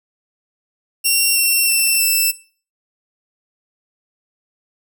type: tone with pitch steps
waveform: 5% pulse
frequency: 2743 / 2715 / 2687 / 2659 Hz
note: F7 / F7 / E7 / E7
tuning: -32 / -50 / +33 / +14 cents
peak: -5 dBFS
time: 1.04-2.32 s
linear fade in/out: 20 ms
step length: 320 ms
effects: noise-tail reverb RT60 0.4 s tail -18 dB re dry